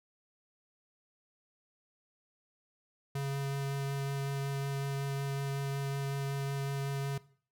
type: tone with vibrato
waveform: square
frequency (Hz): 138.59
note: C#3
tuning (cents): 0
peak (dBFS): -33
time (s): 3.15-7.18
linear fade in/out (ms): 5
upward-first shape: sine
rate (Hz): 5.4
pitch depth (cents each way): 9
effects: noise-tail reverb RT60 0.5 s tail -19 dB re dry